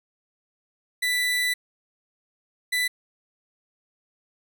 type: tone pair in turn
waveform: 30% pulse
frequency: 1981 / 1988.2 Hz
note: B6 / B6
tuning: +5 / +11 cents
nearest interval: unison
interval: 6 cents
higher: second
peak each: -19 dBFS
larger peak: neither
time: 1.02-1.54 / 2.72-2.88 s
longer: first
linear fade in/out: 10 ms
effects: none